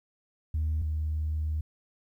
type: tone pair in turn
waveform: sine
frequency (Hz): 77.78 / 77.24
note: D#2 / D#2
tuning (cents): 0 / -12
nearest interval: unison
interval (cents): 12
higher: first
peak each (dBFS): -24 / -26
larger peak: first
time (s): 0.54-0.82 / 0.82-1.61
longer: second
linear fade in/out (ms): 5
effects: tanh soft clip ceiling -23 dBFS + 11-bit